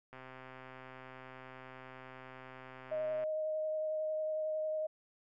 click train, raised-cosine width 0.5 ms, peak -35 dBFS, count 405, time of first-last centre 0.13-3.238 s, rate 130 Hz
sine tone with vibrato, 622.3 Hz, D#5, in tune, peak -33 dBFS, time 2.91-4.87 s, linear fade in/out 10 ms, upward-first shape triangle, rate 11 Hz, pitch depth 13 cents each way
effects none

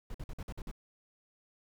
brown noise bursts, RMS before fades -40 dBFS, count 7, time 0.1-0.714 s, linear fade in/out 2 ms, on 44 ms, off 51 ms, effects none

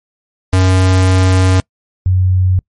square / sine tone pair in turn, 93.2 / 92.45 Hz, F#2 / F#2, +13 / -1 cents, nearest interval unison, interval 14 cents, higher first, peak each -8 dBFS, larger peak neither, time 0.53-1.6 / 2.06-2.59 s, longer first, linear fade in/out 0 ms, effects noise-tail reverb RT60 0.1 s tail -26 dB re dry + MP3 48 kbps

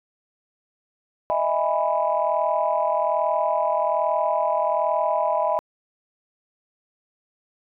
sine chord, E major seventh, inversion third, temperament just, 618.1 / 659.3 / 824.1 / 988.9 Hz, D#5 / E5 / G#5 / B5, -12 / 0 / -14 / +2 cents, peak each -24 / -24 / -26 / -24 dBFS, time 1.3-5.59 s, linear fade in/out 0 ms, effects tanh soft clip ceiling -9 dBFS

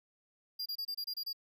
square tone bursts, 4800 Hz, D8, 37 cents sharp, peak -36 dBFS, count 8, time 0.59-1.331 s, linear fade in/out 10 ms, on 69 ms, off 27 ms, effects none

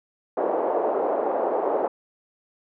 white band-pass noise, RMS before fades -24 dBFS, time 0.37-1.88 s, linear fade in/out 5 ms, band 370 to 740 Hz, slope 24 dB/octave, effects none

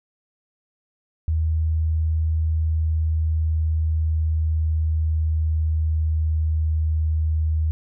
sine tone with pitch glide, 79.5 to 78.54 Hz, D#2 to D#2, +38 to +17 cents, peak -18 dBFS, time 1.28-7.71 s, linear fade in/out 0 ms, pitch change -21 cents, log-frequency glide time 2.27-6.75 s, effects none

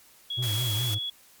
sine tone with pitch glide, 3338 to 3367 Hz, G#7 to G#7, +8 to +23 cents, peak -29 dBFS, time 0.3-1.1 s, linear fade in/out 5 ms, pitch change +15 cents, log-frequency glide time 0.75-0.88 s
triangle tone with vibrato, 113.6 Hz, A#2, 44 cents flat, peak -25 dBFS, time 0.37-0.99 s, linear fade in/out 20 ms, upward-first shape sine, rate 4.8 Hz, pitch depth 170 cents each way
white noise, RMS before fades -35 dBFS, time 0.42-0.95 s, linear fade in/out 10 ms
effects white hiss -56 dBFS RMS until 1.4 s + MP3 96 kbps

